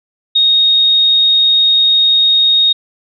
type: tone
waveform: sine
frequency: 3729 Hz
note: A#7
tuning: in tune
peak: -7 dBFS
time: 0.35-2.73 s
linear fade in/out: 10 ms
effects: none